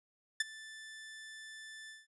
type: tone with ADSR envelope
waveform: sawtooth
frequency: 1760 Hz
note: A6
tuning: in tune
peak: -23 dBFS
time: 0.4-2.07 s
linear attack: 5 ms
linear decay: 22 ms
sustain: -21 dB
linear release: 180 ms
effects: resampled to 24000 Hz